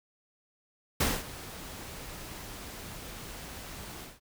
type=noise with ADSR envelope; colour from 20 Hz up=pink; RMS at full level=-26 dBFS; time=1-4.2 s; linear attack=7 ms; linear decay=220 ms; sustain=-17 dB; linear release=190 ms; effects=none